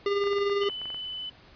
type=tone with tremolo; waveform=square; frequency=402.6 Hz; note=G4; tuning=46 cents sharp; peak=-23 dBFS; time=0.06-0.69 s; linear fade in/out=2 ms; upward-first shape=sine; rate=20 Hz; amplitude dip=40%
type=clicks; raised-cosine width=0.5 ms; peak=-28 dBFS; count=11; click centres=0.239 / 0.272 / 0.332 / 0.385 / 0.497 / 0.635 / 0.697 / 0.816 / 0.856 / 0.903 / 0.945 s
type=tone; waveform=sine; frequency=3008 Hz; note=F#7; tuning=28 cents sharp; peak=-33 dBFS; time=0.61-1.3 s; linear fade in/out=10 ms
effects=pink hiss -54 dBFS RMS until 1.55 s + resampled to 11025 Hz